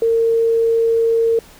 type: tone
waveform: sine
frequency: 457.1 Hz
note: A#4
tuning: 34 cents flat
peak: -12 dBFS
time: 0.02-1.39 s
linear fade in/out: 2 ms
effects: pink hiss -44 dBFS RMS until 1.59 s